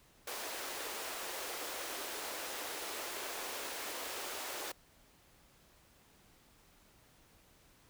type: high-pass noise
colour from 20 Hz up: pink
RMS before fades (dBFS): -42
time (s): 0.27-4.72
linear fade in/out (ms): 5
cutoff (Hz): 360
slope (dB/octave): 24
effects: pink hiss -65 dBFS RMS until 7.89 s